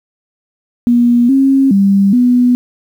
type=tone with pitch steps; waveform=sine; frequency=240 / 270.2 / 197.4 / 246.5 Hz; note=B3 / C#4 / G3 / B3; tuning=-49 / -44 / +12 / -3 cents; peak=-6 dBFS; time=0.87-2.55 s; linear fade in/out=0 ms; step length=420 ms; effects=7-bit